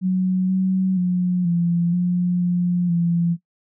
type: tone with pitch steps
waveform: sine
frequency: 185.3 / 188 / 179.9 / 171.6 / 177.9 / 176.8 / 170.6 Hz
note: F#3 / F#3 / F#3 / F3 / F3 / F3 / F3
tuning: +3 / +28 / -48 / -30 / +32 / +22 / -40 cents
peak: -16 dBFS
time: 0.01-3.37 s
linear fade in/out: 50 ms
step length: 480 ms
effects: noise-tail reverb RT60 0.1 s tail -17 dB re dry